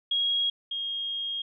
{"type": "tone pair in turn", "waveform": "sine", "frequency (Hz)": [3290, 3250], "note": ["G#7", "G#7"], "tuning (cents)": [-17, -38], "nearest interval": "unison", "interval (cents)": 21, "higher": "first", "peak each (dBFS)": [-23, -29], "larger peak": "first", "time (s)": [[0.11, 0.5], [0.71, 1.42]], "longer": "second", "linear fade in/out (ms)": 5, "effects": []}